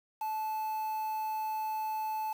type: tone with quantisation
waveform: triangle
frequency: 870 Hz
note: A5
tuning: 20 cents flat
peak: -30 dBFS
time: 0.21-2.33 s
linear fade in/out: 5 ms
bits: 8
effects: none